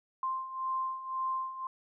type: beating tone pair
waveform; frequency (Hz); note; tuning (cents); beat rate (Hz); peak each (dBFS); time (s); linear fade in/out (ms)
sine; 1046.5 / 1048.4; C6 / C6; 0 / +3; 1.9; -38 / -33; 0.23-1.67; 2
effects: none